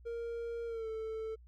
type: tone with pitch glide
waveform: triangle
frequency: 466.2 to 442.1 Hz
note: A#4 to A4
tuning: 0 to +8 cents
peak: -35 dBFS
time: 0.05-1.36 s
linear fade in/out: 20 ms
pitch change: -92 cents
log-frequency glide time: 0.66-0.88 s
effects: added 60 Hz sine -54 dBFS peak until 1.47 s